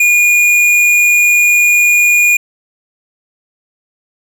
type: tone with tanh clipping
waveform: triangle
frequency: 2436 Hz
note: D#7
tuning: 37 cents flat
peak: -8 dBFS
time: 0-2.37 s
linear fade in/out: 5 ms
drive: 18 dB
effects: none